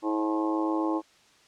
harmonic tone with a mistuned harmonic, 107.5 Hz, A2, 40 cents flat, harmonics 3 / 4 / 5 / 6 / 7 / 8 / 9 / 10, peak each -26 / -38 / -35 / -41 / -41 / -34 / -41 / -36 dBFS, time 0.02-1.02 s, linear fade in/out 50 ms, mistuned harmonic 6, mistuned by -19 cents, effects white hiss -59 dBFS RMS until 1.47 s + low-pass 6000 Hz 12 dB/octave

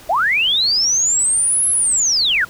sine linear two-way sweep, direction up then down, 598 to 11020 to 1297 Hz, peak -13 dBFS, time 0.09-2.45 s, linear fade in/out 10 ms, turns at 1.7 s, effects pink hiss -41 dBFS RMS until 2.49 s

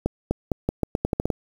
accelerating click train, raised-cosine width 2 ms, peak -8 dBFS, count 11, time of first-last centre 0.06-1.302 s, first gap 250 ms, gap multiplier 0.83, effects 7-bit

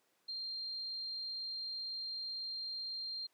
sine tone, 4186 Hz, C8, in tune, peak -39 dBFS, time 0.28-3.27 s, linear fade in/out 10 ms, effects pink hiss -75 dBFS RMS until 3.33 s + high-pass 300 Hz 12 dB/octave

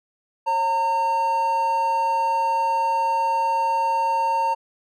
triangle tone pair together, 543.5 / 914 Hz, C#5 / A#5, -34 / -34 cents, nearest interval major sixth, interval 900 cents, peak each -28 / -17 dBFS, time 0.46-4.55 s, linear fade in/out 20 ms, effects none

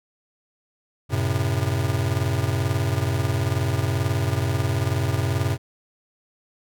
square chord, F# diminished, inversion none, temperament just, 92.5 / 111 / 133.2 Hz, F#2 / A2 / C3, 0 / +16 / +31 cents, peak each -26 dBFS, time 1.09-5.58 s, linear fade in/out 50 ms, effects none

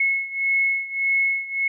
sine beating tone pair, 2184 / 2185.7 Hz, C#7 / C#7, -26 / -25 cents, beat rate 1.7 Hz, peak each -21 / -24 dBFS, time 0-1.68 s, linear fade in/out 5 ms, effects none

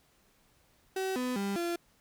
35% pulse tone with pitch steps, 380.3 / 251.1 / 198.8 / 343.4 Hz, F#4 / B3 / G3 / F4, +48 / +29 / +25 / -29 cents, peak -29 dBFS, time 0.96-1.76 s, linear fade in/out 5 ms, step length 200 ms, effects pink hiss -67 dBFS RMS until 2 s

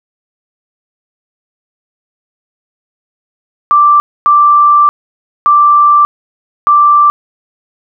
sine tone bursts at uneven times, 1174.7 Hz, D6, in tune, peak -3 dBFS, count 4, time 3.71-4 / 4.26-4.89 / 5.46-6.05 / 6.67-7.1 s, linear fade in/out 0 ms, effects none

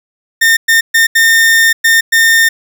40% pulse tone bursts at uneven times, 1818 Hz, A#6, 44 cents flat, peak -5 dBFS, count 6, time 0.41-0.57 / 0.68-0.81 / 0.94-1.07 / 1.15-1.73 / 1.84-2.01 / 2.12-2.49 s, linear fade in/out 10 ms, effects none

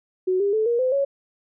sine tone with pitch steps, 370.7 / 401.9 / 435.8 / 472.5 / 512.3 / 555.4 Hz, F#4 / G4 / A4 / A#4 / C5 / C#5, +3 / +43 / -17 / +23 / -37 / +3 cents, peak -18 dBFS, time 0.27-1.05 s, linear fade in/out 10 ms, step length 130 ms, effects none

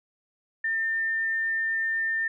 sine tone, 1802 Hz, A6, 41 cents sharp, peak -24 dBFS, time 0.64-2.28 s, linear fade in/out 5 ms, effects none

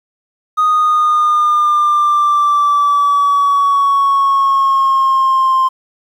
triangle linear sweep, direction down, 1244.5 to 1046.5 Hz, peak -6 dBFS, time 0.57-5.69 s, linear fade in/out 20 ms, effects tanh soft clip ceiling -5 dBFS + 8-bit

